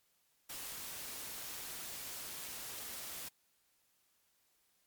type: noise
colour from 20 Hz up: white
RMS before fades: -45 dBFS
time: 0.49-3.29 s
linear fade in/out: 10 ms
effects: white hiss -75 dBFS RMS until 4.86 s + MP3 96 kbps